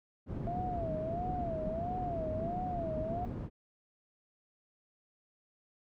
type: low-pass noise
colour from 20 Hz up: white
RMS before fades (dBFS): -39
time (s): 0.26-3.5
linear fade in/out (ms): 50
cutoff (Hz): 240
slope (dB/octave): 12
type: tone with vibrato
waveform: sine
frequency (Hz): 677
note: E5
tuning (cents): +46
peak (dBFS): -35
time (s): 0.47-3.25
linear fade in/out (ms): 0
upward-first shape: sine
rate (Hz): 1.5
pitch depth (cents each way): 140
effects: none